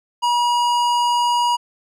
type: tone with hard clipping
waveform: sine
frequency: 961 Hz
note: B5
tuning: 48 cents flat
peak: -17 dBFS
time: 0.22-1.57 s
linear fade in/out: 20 ms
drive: 14 dB
effects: none